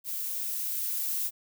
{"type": "noise with level ramp", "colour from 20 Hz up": "violet", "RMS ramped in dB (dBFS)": [-34, -30], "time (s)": [0.04, 1.31], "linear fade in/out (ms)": 50, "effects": []}